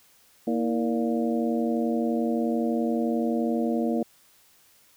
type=harmonic tone with a mistuned harmonic; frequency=117 Hz; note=A#2; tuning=7 cents sharp; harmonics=2 / 3 / 4 / 5 / 6; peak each=-25 / -29 / -31 / -33 / -35 dBFS; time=0.47-4.03 s; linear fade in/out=5 ms; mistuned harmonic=3; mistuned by=-130 cents; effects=white hiss -59 dBFS RMS until 4.96 s